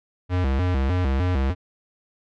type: tone with vibrato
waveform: square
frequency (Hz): 77.78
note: D#2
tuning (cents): 0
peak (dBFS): -20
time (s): 0.29-1.55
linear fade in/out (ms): 50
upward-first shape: square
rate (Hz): 3.3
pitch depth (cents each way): 260
effects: low-pass 3000 Hz 12 dB/octave